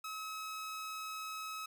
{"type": "tone", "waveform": "sawtooth", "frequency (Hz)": 1283, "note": "E6", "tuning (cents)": -47, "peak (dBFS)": -37, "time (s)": [0.04, 1.66], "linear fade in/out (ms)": 5, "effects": ["12-bit"]}